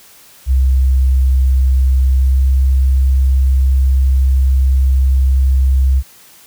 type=tone with pitch glide; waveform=sine; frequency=65.41 to 66.06 Hz; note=C2 to C2; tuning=0 to +17 cents; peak=-8 dBFS; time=0.46-6.03 s; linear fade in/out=50 ms; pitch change=+17 cents; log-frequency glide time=2.12-2.42 s; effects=white hiss -43 dBFS RMS until 6.46 s